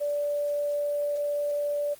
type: tone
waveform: sine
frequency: 582 Hz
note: D5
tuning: 16 cents flat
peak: -25 dBFS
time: 0-1.95 s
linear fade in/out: 20 ms
effects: white hiss -51 dBFS RMS until 1.99 s + Opus 24 kbps